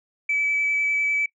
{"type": "tone with vibrato", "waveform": "sine", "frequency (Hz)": 2300, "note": "D7", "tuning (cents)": -37, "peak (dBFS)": -19, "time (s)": [0.29, 1.26], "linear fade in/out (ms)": 5, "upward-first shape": "square", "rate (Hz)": 10, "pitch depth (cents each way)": 8, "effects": ["noise-tail reverb RT60 0.1 s tail -20 dB re dry", "tanh soft clip ceiling -15 dBFS"]}